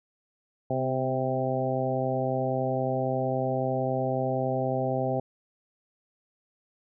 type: harmonic tone with a mistuned harmonic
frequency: 130.81 Hz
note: C3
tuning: in tune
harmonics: 1 / 2 / 3 / 4 / 5 / 6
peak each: -31 / -33 / -34 / -31 / -31 / -33 dBFS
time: 0.7-5.2 s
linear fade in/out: 5 ms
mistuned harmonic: 2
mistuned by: -25 cents
effects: none